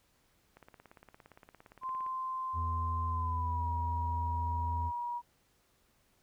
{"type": "click train", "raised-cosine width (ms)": 0.5, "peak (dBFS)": -38, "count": 27, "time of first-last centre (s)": [0.57, 2.064], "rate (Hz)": 17.4}
{"type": "tone with pitch glide", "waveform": "sine", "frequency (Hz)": [1040, 959.2], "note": ["C6", "A#5"], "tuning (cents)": [-11, 49], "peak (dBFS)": -34, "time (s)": [1.81, 5.22], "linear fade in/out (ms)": 50, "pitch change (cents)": -140, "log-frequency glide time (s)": [3.06, 3.69]}
{"type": "tone", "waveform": "triangle", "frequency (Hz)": 83, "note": "E2", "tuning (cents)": 12, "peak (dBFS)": -31, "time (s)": [2.53, 4.92], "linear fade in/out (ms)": 50}
{"effects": ["pink hiss -71 dBFS RMS until 6.22 s"]}